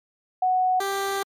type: tone pair in turn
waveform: sine / 15% pulse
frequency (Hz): 740 / 393.5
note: F#5 / G4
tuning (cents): 0 / +7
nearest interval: major seventh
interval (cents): 1093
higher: first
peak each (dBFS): -18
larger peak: neither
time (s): 0.42-0.8 / 0.8-1.23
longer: second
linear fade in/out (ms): 5
effects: MP3 64 kbps